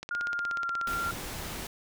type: click train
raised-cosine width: 0.2 ms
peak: -21 dBFS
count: 16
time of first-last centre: 0.03-0.934 s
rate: 16.6 Hz
type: tone with pitch glide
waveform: sine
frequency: 1417 to 1382.2 Hz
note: F6 to F6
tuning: +25 to -18 cents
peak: -29 dBFS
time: 0.11-1.11 s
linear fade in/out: 2 ms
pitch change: -43 cents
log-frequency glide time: 0.25-0.69 s
type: noise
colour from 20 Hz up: pink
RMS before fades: -38 dBFS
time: 0.87-1.67 s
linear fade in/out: 2 ms
effects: none